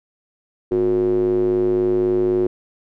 square tone with band-pass filter, 51.91 Hz, G#1, in tune, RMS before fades -18 dBFS, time 0.71-2.47 s, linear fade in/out 5 ms, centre 370 Hz, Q 7.7, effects none

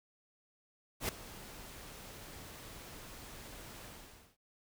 pink noise with ADSR envelope, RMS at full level -33 dBFS, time 1-4.37 s, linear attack 89 ms, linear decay 3 ms, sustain -17 dB, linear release 520 ms, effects none

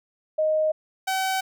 sine / sawtooth tone pair in turn, 622.3 / 761.5 Hz, D#5 / F#5, 0 / +50 cents, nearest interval minor third, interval 350 cents, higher second, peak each -19 dBFS, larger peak neither, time 0.38-0.72 / 1.07-1.41 s, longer neither, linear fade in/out 10 ms, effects none

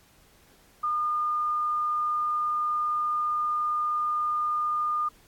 sine tone, 1215 Hz, D#6, 42 cents flat, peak -24 dBFS, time 0.83-5.09 s, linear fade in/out 10 ms, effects pink hiss -59 dBFS RMS until 5.27 s + AAC 64 kbps

